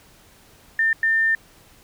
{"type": "tone bursts at uneven times", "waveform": "sine", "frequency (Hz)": 1800, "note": "A6", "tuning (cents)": 39, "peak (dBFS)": -16, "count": 2, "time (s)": [[0.79, 0.93], [1.03, 1.35]], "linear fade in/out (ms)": 2, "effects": ["pink hiss -52 dBFS RMS until 1.83 s"]}